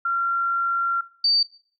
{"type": "tone pair in turn", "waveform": "sine", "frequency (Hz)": [1374, 4610], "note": ["F6", "D8"], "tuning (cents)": [-29, -33], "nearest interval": "octave + major sixth", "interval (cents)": 2096, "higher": "second", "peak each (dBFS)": [-20, -16], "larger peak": "second", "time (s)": [[0.05, 1.01], [1.24, 1.43]], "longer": "first", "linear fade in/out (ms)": 5, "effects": ["noise-tail reverb RT60 0.5 s tail -19 dB re dry"]}